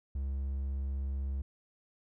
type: tone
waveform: triangle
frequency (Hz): 68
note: C#2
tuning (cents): -33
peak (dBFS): -30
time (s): 0.15-1.42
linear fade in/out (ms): 5
effects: none